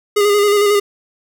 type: tone with vibrato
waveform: square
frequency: 410.5 Hz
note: G#4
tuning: 20 cents flat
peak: -11 dBFS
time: 0.16-0.8 s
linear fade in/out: 10 ms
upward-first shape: square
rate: 11 Hz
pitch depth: 26 cents each way
effects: none